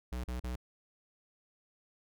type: tone bursts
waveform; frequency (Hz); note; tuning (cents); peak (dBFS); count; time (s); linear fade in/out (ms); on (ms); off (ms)
square; 61.74; B1; 0; -36; 3; 0.12-0.558; 5; 120; 39
effects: none